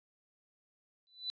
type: tone with exponential growth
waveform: sine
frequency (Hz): 3989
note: B7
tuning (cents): +17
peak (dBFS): -32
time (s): 1.07-1.3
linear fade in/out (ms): 0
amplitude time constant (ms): 50
effects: resampled to 16000 Hz